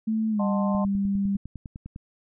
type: tone with pitch glide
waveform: sine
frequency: 220 to 198.28 Hz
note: A3 to G3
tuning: 0 to +20 cents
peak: -22 dBFS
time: 0.07-1.37 s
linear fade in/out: 10 ms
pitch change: -180 cents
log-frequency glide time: 0.3-0.44 s
type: chord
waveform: sine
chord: D# diminished seventh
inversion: none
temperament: equal with one note detuned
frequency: 613 / 740 / 880 / 1046.5 Hz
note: D#5 / F#5 / A5 / C6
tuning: -26 / 0 / 0 / 0 cents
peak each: -30 / -36 / -35 / -33 dBFS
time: 0.39-0.85 s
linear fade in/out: 10 ms
type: click train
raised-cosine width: 5 ms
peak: -25 dBFS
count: 13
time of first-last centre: 0.75-1.961 s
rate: 9.91 Hz
effects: none